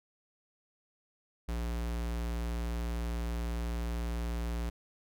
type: tone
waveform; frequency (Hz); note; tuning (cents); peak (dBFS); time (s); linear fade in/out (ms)
square; 58.27; A#1; 0; -33; 1.48-4.7; 10
effects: none